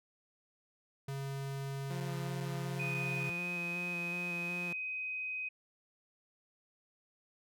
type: tone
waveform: square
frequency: 137.3 Hz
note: C#3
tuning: 16 cents flat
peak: -38 dBFS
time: 1.08-3.3 s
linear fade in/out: 5 ms
type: tone with vibrato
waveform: sawtooth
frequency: 174.61 Hz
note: F3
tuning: in tune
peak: -37 dBFS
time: 1.9-4.73 s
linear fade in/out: 5 ms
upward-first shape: square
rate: 2.7 Hz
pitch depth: 16 cents each way
type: tone with pitch glide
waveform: sine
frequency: 2489 to 2514 Hz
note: D#7 to D#7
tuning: 0 to +17 cents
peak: -36 dBFS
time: 2.79-5.49 s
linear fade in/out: 10 ms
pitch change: +17 cents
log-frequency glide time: 3.38-3.5 s
effects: none